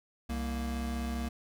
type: tone pair together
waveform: square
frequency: 65.85 / 233.1 Hz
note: C2 / A#3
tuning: +12 / 0 cents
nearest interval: octave + minor seventh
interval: 2188 cents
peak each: -35 / -37 dBFS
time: 0.29-1.29 s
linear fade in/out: 10 ms
effects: none